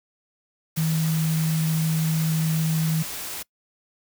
sine tone in noise, 159.4 Hz, D#3, 42 cents sharp, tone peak -20 dBFS, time 0.77-3.03 s, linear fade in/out 10 ms, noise white, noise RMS -33 dBFS, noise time 0.76-3.43 s, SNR +10 dB, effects noise-tail reverb RT60 0.1 s tail -23 dB re dry

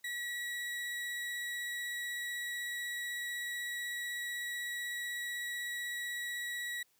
35% pulse tone with vibrato, 1929 Hz, B6, 41 cents flat, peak -35 dBFS, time 0.04-6.83 s, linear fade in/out 5 ms, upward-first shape triangle, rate 16 Hz, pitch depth 15 cents each way, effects white hiss -72 dBFS RMS until 6.99 s + high-pass 60 Hz 12 dB/octave

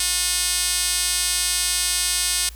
5% pulse tone with band-pass filter, 360 Hz, F#4, 47 cents flat, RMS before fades -22 dBFS, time 0-2.49 s, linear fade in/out 2 ms, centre 7700 Hz, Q 5.1, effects added 56 Hz sine -37 dBFS peak until 2.55 s + white hiss -48 dBFS RMS until 2.55 s

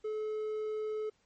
triangle tone, 430.4 Hz, A4, 38 cents flat, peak -31 dBFS, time 0.04-1.1 s, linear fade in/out 10 ms, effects pink hiss -72 dBFS RMS until 1.25 s + MP3 32 kbps

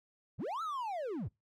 triangle linear two-way sweep, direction up then down, 63.5 to 1348 to 63.5 Hz, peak -33 dBFS, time 0.38-1.29 s, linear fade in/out 20 ms, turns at 0.62 s, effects noise-tail reverb RT60 0.2 s tail -23 dB re dry + MP3 96 kbps

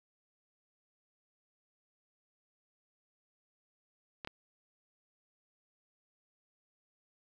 clicks, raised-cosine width 0.3 ms, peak -24 dBFS, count 2, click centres 4.248 / 4.274 s, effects none

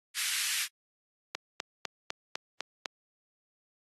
pink high-pass noise, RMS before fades -32 dBFS, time 0.14-0.68 s, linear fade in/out 50 ms, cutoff 1800 Hz, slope 24 dB/octave
click train, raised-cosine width 0.2 ms, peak -14 dBFS, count 7, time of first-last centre 1.35-2.858 s, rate 3.98 Hz
effects high-pass 400 Hz 12 dB/octave + AAC 32 kbps

